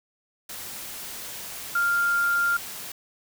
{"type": "tone in noise", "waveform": "sine", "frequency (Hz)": 1396.9, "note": "F6", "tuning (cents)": 0, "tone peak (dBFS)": -20, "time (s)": [1.75, 2.57], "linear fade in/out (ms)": 5, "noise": "white", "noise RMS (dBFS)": -37, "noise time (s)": [0.49, 2.92], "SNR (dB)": 14, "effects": []}